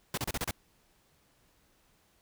pink noise bursts, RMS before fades -33 dBFS, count 6, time 0.14-0.51 s, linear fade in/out 2 ms, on 35 ms, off 32 ms, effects pink hiss -68 dBFS RMS until 2.21 s

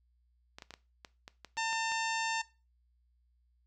clicks, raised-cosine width 0.2 ms, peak -28 dBFS, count 10, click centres 0.585 / 0.622 / 0.707 / 0.739 / 1.048 / 1.279 / 1.447 / 1.57 / 1.729 / 1.919 s
harmonic tone, 900 Hz, A5, 39 cents sharp, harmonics 1 / 2 / 3 / 4 / 5 / 6 / 7 / 8 / 9, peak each -34 / -38 / -39 / -44 / -45 / -46 / -46 / -47 / -53 dBFS, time 1.57-2.42 s, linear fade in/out 10 ms
effects noise-tail reverb RT60 0.3 s tail -18 dB re dry + added 60 Hz sine -68 dBFS peak until 3.66 s

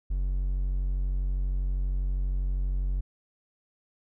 triangle tone, 46.25 Hz, F#1, in tune, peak -23 dBFS, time 0.1-3.01 s, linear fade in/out 10 ms, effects none

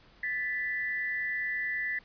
sine tone pair together, 1753 / 1982.3 Hz, A6 / B6, -7 / +6 cents, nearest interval major second, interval 213 cents, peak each -33 / -32 dBFS, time 0.23-1.99 s, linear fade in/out 5 ms, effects pink hiss -59 dBFS RMS until 2.04 s + resampled to 11025 Hz

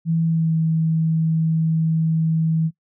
sine tone with pitch glide, 164.1 to 161.09 Hz, E3 to E3, -8 to -40 cents, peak -16 dBFS, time 0.05-2.71 s, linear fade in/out 50 ms, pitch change -32 cents, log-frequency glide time 0.25-0.55 s, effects noise-tail reverb RT60 0.1 s tail -21 dB re dry

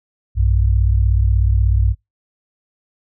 sine tone pair together, 60.1 / 96.56 Hz, B1 / G2, -46 / -26 cents, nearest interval minor sixth, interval 820 cents, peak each -13 / -16 dBFS, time 0.35-1.95 s, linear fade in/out 50 ms, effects noise-tail reverb RT60 0.2 s tail -26 dB re dry

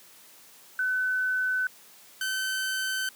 sine / sawtooth tone pair in turn, 1510 / 1533.7 Hz, F#6 / G6, +35 / -38 cents, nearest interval unison, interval 27 cents, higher second, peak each -24 dBFS, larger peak neither, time 0.79-1.67 / 2.21-3.09 s, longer neither, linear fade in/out 2 ms, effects white hiss -53 dBFS RMS until 3.15 s + high-pass 150 Hz 12 dB/octave

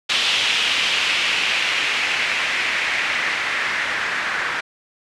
blue noise with low-pass filter sweep, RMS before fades -21 dBFS, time 0.09-4.61 s, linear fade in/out 10 ms, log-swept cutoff 3100 to 1700 Hz, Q 2.3, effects low-pass 9000 Hz 12 dB/octave

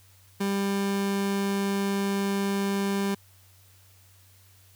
30% pulse tone, 198.2 Hz, G3, 19 cents sharp, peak -22 dBFS, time 0.4-3.15 s, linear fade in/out 10 ms, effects added 95 Hz sine -56 dBFS peak until 4.75 s + white hiss -59 dBFS RMS until 4.75 s

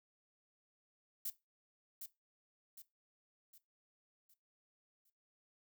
violet noise with echo, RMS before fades -40 dBFS, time 1.25-1.3 s, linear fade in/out 5 ms, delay 760 ms, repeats 5, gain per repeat -7 dB, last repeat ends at 5.1 s, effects noise-tail reverb RT60 0.2 s tail -17 dB re dry

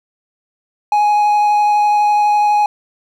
triangle tone with vibrato, 834 Hz, G#5, 7 cents sharp, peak -8 dBFS, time 0.92-2.66 s, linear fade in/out 2 ms, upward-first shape triangle, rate 12 Hz, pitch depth 10 cents each way, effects none

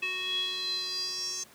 square tone with band-pass filter sweep, 370 Hz, F#4, in tune, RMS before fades -33 dBFS, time 0.02-1.44 s, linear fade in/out 10 ms, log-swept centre 2700 to 6200 Hz, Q 10, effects pink hiss -55 dBFS RMS until 1.54 s + high-pass 150 Hz 12 dB/octave

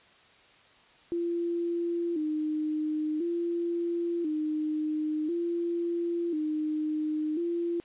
sine tone with vibrato, 324.2 Hz, E4, 29 cents flat, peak -27 dBFS, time 1.12-7.8 s, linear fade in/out 0 ms, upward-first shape square, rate 0.48 Hz, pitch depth 94 cents each way, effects white hiss -58 dBFS RMS until 7.84 s + resampled to 8000 Hz

